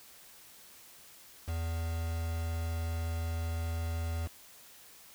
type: tone with quantisation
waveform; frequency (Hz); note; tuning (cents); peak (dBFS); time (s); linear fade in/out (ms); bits
triangle; 82.7; E2; +6; -30; 1.47-4.28; 20; 7
effects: white hiss -55 dBFS RMS until 5.14 s